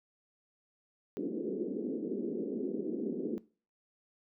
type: band-pass noise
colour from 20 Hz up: white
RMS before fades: -36 dBFS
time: 1.17-3.38 s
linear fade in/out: 0 ms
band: 200 to 430 Hz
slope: 48 dB/octave
effects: noise-tail reverb RT60 0.4 s tail -21 dB re dry